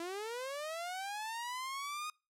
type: linear sweep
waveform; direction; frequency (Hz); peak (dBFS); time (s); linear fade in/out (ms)
sawtooth; up; 330 to 1244.5; -35; 0-2.1; 2
effects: noise-tail reverb RT60 0.3 s tail -25 dB re dry + low-pass 12000 Hz 12 dB/octave